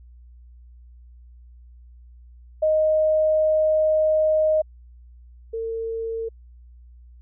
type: tone pair in turn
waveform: sine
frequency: 622.3 / 452.7 Hz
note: D#5 / A4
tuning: 0 / +49 cents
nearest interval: tritone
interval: 551 cents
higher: first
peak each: -16 / -25 dBFS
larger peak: first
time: 2.62-4.62 / 5.53-6.29 s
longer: first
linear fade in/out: 10 ms
effects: added 60 Hz sine -44 dBFS peak until 7.21 s